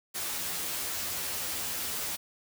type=noise with comb filter; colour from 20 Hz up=white; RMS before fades=-34 dBFS; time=0.14-2.17 s; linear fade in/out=20 ms; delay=12 ms; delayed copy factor=+0.8; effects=none